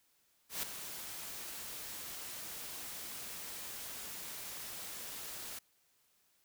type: noise with ADSR envelope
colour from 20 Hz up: white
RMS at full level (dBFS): -36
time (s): 0.49-5.59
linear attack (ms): 140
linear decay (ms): 4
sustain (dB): -9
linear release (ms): 5
effects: white hiss -73 dBFS RMS until 6.44 s